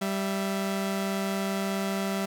sawtooth tone pair together, 195.41 / 663 Hz, G3 / E5, -5 / +10 cents, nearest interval octave + major sixth, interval 2115 cents, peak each -24 / -30 dBFS, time 0.01-2.26 s, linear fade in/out 10 ms, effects none

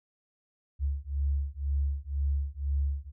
sine beating tone pair, 69.3 / 71.3 Hz, C#2 / C#2, 0 / +49 cents, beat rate 2 Hz, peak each -30 dBFS, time 0.79-3.12 s, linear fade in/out 50 ms, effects none

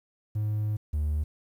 triangle tone pair in turn, 106.3 / 75.17 Hz, G#2 / D2, +41 / +41 cents, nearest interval tritone, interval 600 cents, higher first, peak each -23 / -22 dBFS, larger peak second, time 0.35-0.77 / 0.93-1.24 s, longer first, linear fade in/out 10 ms, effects tanh soft clip ceiling -19 dBFS + 10-bit

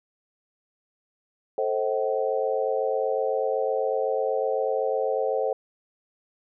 sine chord, A diminished seventh, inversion none, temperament just, 440 / 528 / 633.6 / 760.3 Hz, A4 / C5 / Eb5 / Gb5, 0 / +16 / +31 / +47 cents, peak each -27 / -26 / -31 / -31 dBFS, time 1.58-5.53 s, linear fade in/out 2 ms, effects none

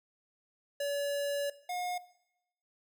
square tone pair in turn, 570 / 718.2 Hz, C#5 / F5, +48 / +48 cents, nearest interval major third, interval 400 cents, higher second, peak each -32 / -35 dBFS, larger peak first, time 0.8-1.5 / 1.69-1.98 s, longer first, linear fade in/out 5 ms, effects noise-tail reverb RT60 0.8 s tail -17 dB re dry

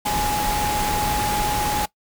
sine tone in noise, 835 Hz, G#5, 9 cents sharp, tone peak -22 dBFS, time 0.05-1.86 s, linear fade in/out 10 ms, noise pink, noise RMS -25 dBFS, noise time 0.05-1.86 s, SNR 0 dB, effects noise-tail reverb RT60 0.1 s tail -19 dB re dry

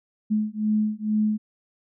sine beating tone pair, 212.6 / 214.8 Hz, G#3 / A3, +41 / -41 cents, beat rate 2.2 Hz, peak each -24 dBFS, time 0.3-1.38 s, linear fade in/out 20 ms, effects none

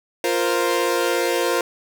sawtooth chord, F suspended fourth, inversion none, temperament equal, 349.2 / 466.2 / 523.3 Hz, F4 / Bb4 / C5, 0 / 0 / 0 cents, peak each -19 dBFS, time 0.24-1.61 s, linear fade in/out 2 ms, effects none

